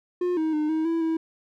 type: tone with pitch steps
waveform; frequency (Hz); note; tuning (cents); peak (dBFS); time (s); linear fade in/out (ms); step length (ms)
triangle; 357.2 / 316.2 / 304 / 316.6 / 330.5 / 323.9; F4 / D#4 / D#4 / D#4 / E4 / E4; +39 / +28 / -40 / +30 / +5 / -30; -20; 0.21-1.17; 5; 160
effects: none